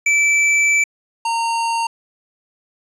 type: tone pair in turn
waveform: square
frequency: 2319 / 920.3 Hz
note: D7 / A#5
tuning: -22 / -22 cents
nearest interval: octave + major third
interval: 1600 cents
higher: first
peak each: -13 / -18 dBFS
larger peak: first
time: 0.06-0.84 / 1.25-1.87 s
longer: first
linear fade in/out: 5 ms
effects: resampled to 24000 Hz + 8-bit